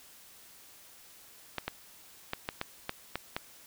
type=clicks; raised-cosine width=0.3 ms; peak=-16 dBFS; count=8; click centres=1.583 / 1.68 / 2.334 / 2.489 / 2.614 / 2.894 / 3.156 / 3.365 s; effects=white hiss -55 dBFS RMS until 3.66 s